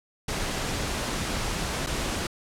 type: noise with dropouts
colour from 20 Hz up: pink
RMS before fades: -29 dBFS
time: 0.28-2.27 s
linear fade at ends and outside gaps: 5 ms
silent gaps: 1.864-1.869 s
effects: low-pass 9000 Hz 12 dB/octave